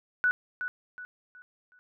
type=tone with echo; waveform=sine; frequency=1480 Hz; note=F#6; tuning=in tune; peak=-21 dBFS; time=0.24-0.31 s; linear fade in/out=0 ms; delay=370 ms; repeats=4; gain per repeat=-9 dB; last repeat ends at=1.79 s; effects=none